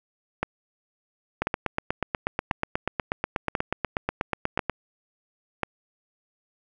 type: two click trains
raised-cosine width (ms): 0.5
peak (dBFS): -9 / -9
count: 6 / 28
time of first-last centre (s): 0.43-5.633 / 1.42-4.697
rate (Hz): 0.961 / 8.24
effects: none

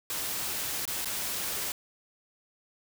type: noise with dropouts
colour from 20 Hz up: white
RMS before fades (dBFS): -33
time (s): 0.1-1.72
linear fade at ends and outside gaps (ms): 1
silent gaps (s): 0.854-0.877 / 1.047-1.056
effects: none

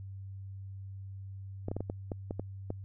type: clicks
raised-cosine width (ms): 2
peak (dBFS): -22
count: 9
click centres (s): 1.684 / 1.715 / 1.766 / 1.806 / 1.899 / 2.118 / 2.309 / 2.396 / 2.704
effects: added 97 Hz sine -41 dBFS peak until 2.84 s

